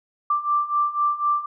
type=beating tone pair; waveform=sine; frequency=1174.7 / 1178.7 Hz; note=D6 / D6; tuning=0 / +6 cents; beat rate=4 Hz; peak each=-24 / -21 dBFS; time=0.3-1.46 s; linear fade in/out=5 ms; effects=none